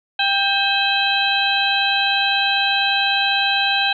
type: harmonic tone with a mistuned harmonic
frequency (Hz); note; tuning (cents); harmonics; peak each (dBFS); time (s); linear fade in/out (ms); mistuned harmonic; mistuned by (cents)
791; G5; +15; 1 / 2 / 3 / 4 / 5; -22 / -22 / -22 / -22 / -22; 0.19-3.93; 5; 3; +140
effects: none